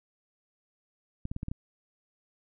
clicks, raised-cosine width 5 ms, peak -22 dBFS, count 6, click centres 1.254 / 1.315 / 1.364 / 1.431 / 1.484 / 1.515 s, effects none

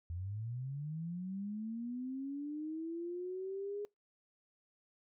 sine linear sweep, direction up, 82.41 to 415.3 Hz, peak -38 dBFS, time 0.1-3.85 s, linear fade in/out 0 ms, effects noise-tail reverb RT60 0.2 s tail -26 dB re dry

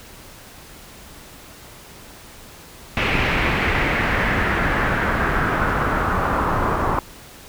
pink noise with low-pass filter sweep, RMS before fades -20 dBFS, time 2.97-6.99 s, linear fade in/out 0 ms, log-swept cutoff 2500 to 1100 Hz, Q 2.6, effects pink hiss -42 dBFS RMS until 7.48 s

